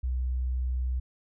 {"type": "tone", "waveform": "sine", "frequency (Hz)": 63, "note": "B1", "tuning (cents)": 35, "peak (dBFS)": -26, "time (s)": [0.03, 1], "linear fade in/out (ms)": 10, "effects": []}